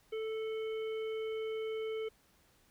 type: harmonic tone with a mistuned harmonic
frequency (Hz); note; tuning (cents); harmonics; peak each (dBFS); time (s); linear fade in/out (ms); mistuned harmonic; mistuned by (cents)
440; A4; 0; 1 / 3 / 5 / 7; -35 / -53 / -51 / -53; 0.12-2.09; 10; 7; -17
effects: pink hiss -68 dBFS RMS until 2.7 s